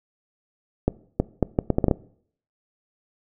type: accelerating click train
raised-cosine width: 2 ms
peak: -5 dBFS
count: 9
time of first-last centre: 0.88-1.912 s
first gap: 320 ms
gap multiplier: 0.71
effects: noise-tail reverb RT60 0.6 s tail -21 dB re dry